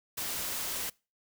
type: noise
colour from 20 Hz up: white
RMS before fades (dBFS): -35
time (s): 0.17-0.9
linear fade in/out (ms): 10
effects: noise-tail reverb RT60 0.3 s tail -24 dB re dry